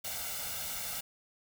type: noise with comb filter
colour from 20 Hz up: white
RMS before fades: -38 dBFS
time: 0.04-1.01 s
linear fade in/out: 10 ms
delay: 1.4 ms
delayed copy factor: +0.75
effects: none